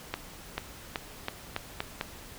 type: accelerating click train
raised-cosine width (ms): 0.3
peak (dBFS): -14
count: 7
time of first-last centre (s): 0.14-2.011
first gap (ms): 440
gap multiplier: 0.86
effects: pink hiss -47 dBFS RMS until 2.38 s